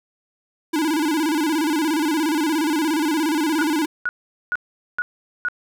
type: tone with vibrato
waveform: square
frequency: 310 Hz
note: D#4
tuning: 6 cents flat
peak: -19 dBFS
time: 0.73-3.86 s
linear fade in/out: 10 ms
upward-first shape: square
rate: 17 Hz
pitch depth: 100 cents each way
type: tone bursts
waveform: sine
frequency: 1458 Hz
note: F#6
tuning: 26 cents flat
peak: -19 dBFS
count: 5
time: 3.59-5.485 s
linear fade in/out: 0 ms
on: 35 ms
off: 430 ms
effects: none